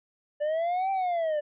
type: linear two-way sweep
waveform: triangle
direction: up then down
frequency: 583 to 784 to 583 Hz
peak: -23 dBFS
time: 0.4-1.41 s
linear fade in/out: 20 ms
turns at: 0.91 s
effects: resampled to 8000 Hz